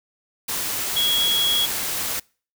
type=tone in noise; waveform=sine; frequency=3330 Hz; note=G#7; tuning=4 cents sharp; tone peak=-18 dBFS; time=0.96-1.66 s; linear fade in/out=10 ms; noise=white; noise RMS=-26 dBFS; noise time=0.48-2.2 s; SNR=+5 dB; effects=noise-tail reverb RT60 0.4 s tail -26 dB re dry